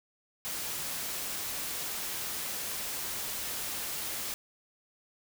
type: noise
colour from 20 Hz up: white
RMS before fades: -36 dBFS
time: 0.45-4.34 s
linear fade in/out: 0 ms
effects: none